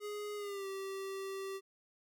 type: tone with pitch glide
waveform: square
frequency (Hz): 415.8 to 388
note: G#4 to G4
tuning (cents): +2 to -18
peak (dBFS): -40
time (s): 0-1.61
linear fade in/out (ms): 50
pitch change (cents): -120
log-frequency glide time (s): 0.36-0.67
effects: none